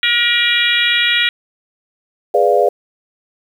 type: harmonic tone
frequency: 476.8 Hz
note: A#4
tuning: 39 cents sharp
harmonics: 3 / 4 / 5 / 6 / 7 / 8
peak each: -21 / -17 / -18 / -21 / -17 / -21 dBFS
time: 0.03-1.29 s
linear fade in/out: 2 ms
type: chord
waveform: sine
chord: G# diminished seventh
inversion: none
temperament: equal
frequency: 415.3 / 493.9 / 587.3 / 698.5 Hz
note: G#4 / B4 / D5 / F5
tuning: 0 / 0 / 0 / 0 cents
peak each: -15 dBFS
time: 2.34-2.69 s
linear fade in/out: 5 ms
effects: 7-bit